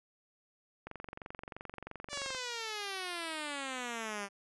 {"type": "click train", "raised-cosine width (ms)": 0.5, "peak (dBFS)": -28, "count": 35, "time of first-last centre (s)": [0.87, 2.348], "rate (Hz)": 23}
{"type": "exponential sweep", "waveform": "5% pulse", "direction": "down", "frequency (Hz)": [589, 196], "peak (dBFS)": -26, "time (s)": [2.09, 4.29], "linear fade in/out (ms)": 50}
{"effects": ["resampled to 24000 Hz"]}